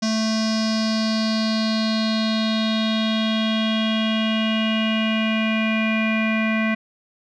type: tone with low-pass filter sweep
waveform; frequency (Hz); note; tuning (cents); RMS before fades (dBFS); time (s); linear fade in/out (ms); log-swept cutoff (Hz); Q
square; 220; A3; 0; -21; 0.02-6.75; 10; 5500 to 2200; 5.8
effects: none